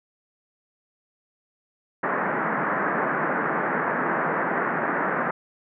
white band-pass noise, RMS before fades -25 dBFS, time 2.03-5.31 s, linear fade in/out 5 ms, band 150 to 1800 Hz, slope 48 dB/octave, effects none

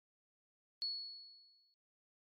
sine tone with exponential decay, 4384 Hz, C#8, 20 cents flat, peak -35 dBFS, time 0.82-1.74 s, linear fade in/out 0 ms, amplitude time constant 200 ms, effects noise-tail reverb RT60 0.3 s tail -22 dB re dry + MP3 64 kbps

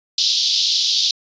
pink band-pass noise, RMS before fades -18 dBFS, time 0.18-1.11 s, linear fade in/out 2 ms, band 3400 to 5500 Hz, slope 48 dB/octave, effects resampled to 16000 Hz

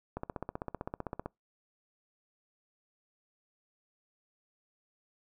click train, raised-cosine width 1 ms, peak -22 dBFS, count 18, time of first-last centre 0.17-1.26 s, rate 15.6 Hz, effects noise-tail reverb RT60 0.2 s tail -26 dB re dry

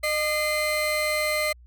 35% pulse tone pair together, 609 / 2072 Hz, D#5 / C7, -37 / -17 cents, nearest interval octave + major sixth, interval 2120 cents, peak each -24 dBFS, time 0.03-1.53 s, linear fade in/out 10 ms, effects added 60 Hz sine -47 dBFS peak until 1.66 s

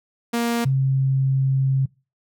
sawtooth / sine tone pair in turn, 234.9 / 134.08 Hz, A#3 / C3, +13 / +43 cents, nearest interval minor seventh, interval 970 cents, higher first, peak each -16 dBFS, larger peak neither, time 0.33-0.65 / 0.65-1.86 s, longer second, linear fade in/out 10 ms, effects noise-tail reverb RT60 0.3 s tail -23 dB re dry

